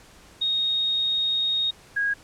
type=tone pair in turn; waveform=sine; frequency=3729 / 1641.5 Hz; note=A#7 / G#6; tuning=0 / -21 cents; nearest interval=octave + major second; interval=1421 cents; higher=first; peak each=-21 / -21 dBFS; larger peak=neither; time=0.41-1.71 / 1.96-2.14 s; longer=first; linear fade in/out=10 ms; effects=pink hiss -51 dBFS RMS until 2.23 s + low-pass 10000 Hz 12 dB/octave